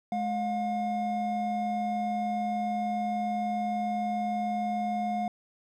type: tone pair together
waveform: triangle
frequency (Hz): 211.7 / 715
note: G#3 / F5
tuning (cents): +33 / +41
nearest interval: octave + major sixth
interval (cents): 2108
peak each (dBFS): -30 / -27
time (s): 0.12-5.28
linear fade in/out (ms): 2
effects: none